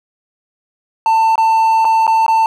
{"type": "tone with dropouts", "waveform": "triangle", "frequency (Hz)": 893, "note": "A5", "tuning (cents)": 25, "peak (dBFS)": -7, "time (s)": [1.06, 2.46], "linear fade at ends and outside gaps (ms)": 1, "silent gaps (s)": [[1.356, 1.379], [1.846, 1.851], [2.068, 2.077], [2.264, 2.281]], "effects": []}